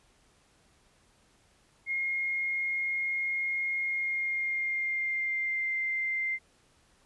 sine tone with pitch glide, 2143 to 2089 Hz, C7 to C7, +41 to -3 cents, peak -28 dBFS, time 1.86-6.39 s, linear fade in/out 50 ms, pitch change -44 cents, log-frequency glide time 3.8-5.76 s, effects pink hiss -65 dBFS RMS until 7.05 s + resampled to 24000 Hz

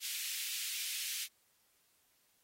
pink high-pass noise, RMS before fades -40 dBFS, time 0-1.28 s, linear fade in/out 50 ms, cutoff 2400 Hz, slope 24 dB/octave, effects white hiss -73 dBFS RMS until 2.43 s + AAC 48 kbps

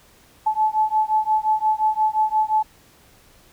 sine beating tone pair, 862 / 867.7 Hz, A5 / A5, -36 / -24 cents, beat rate 5.7 Hz, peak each -20 dBFS, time 0.46-2.63 s, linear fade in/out 10 ms, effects pink hiss -53 dBFS RMS until 3.52 s

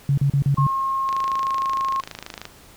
sine tone bursts, 139.8 Hz, C#3, 15 cents sharp, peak -15 dBFS, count 5, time 0.09-0.668 s, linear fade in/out 2 ms, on 86 ms, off 37 ms
sine tone, 1075 Hz, C6, 47 cents sharp, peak -20 dBFS, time 0.57-2.01 s, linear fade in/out 10 ms
click train, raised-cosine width 0.2 ms, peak -15 dBFS, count 37, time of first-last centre 1.09-2.454 s, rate 26.4 Hz
effects pink hiss -48 dBFS RMS until 2.76 s

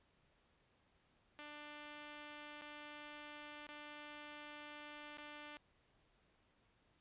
5% pulse tone with dropouts, 296.5 Hz, D4, 17 cents sharp, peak -39 dBFS, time 1.39-5.57 s, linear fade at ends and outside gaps 0 ms, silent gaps 2.612-2.618 / 3.667-3.689 / 5.171-5.183 s, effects pink hiss -75 dBFS RMS until 7 s + resampled to 8000 Hz

